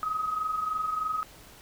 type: tone pair together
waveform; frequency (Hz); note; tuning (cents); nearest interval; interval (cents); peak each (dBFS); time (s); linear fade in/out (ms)
sine; 1244.8 / 1268; D#6 / D#6; 0 / +32; unison; 32; -35 / -28; 0.03-1.23; 0
effects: pink hiss -51 dBFS RMS until 1.61 s